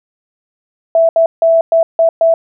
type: tone bursts at uneven times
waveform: sine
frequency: 659.3 Hz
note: E5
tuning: in tune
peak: -6 dBFS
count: 6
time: 0.95-1.09 / 1.16-1.26 / 1.42-1.61 / 1.72-1.83 / 1.99-2.09 / 2.21-2.34 s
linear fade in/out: 2 ms
effects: none